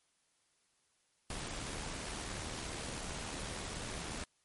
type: noise with amplitude modulation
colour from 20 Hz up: pink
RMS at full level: -40 dBFS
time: 1.3-4.24 s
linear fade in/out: 2 ms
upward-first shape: sine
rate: 77 Hz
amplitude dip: 40%
effects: white hiss -75 dBFS RMS until 4.44 s + MP3 48 kbps